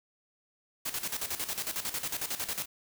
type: noise with tremolo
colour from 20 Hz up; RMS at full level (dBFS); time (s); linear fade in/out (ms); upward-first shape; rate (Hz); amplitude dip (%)
white; -33; 0.85-2.66; 10; square; 11; 70
effects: none